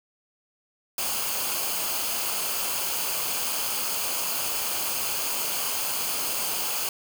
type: noise with comb filter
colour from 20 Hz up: white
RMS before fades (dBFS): -28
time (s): 0.98-6.89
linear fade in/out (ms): 2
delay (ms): 0.53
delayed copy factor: -0.55
effects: none